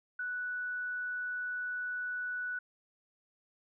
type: tone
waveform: sine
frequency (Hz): 1480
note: F#6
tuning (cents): 0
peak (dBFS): -34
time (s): 0.19-2.59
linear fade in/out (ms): 5
effects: none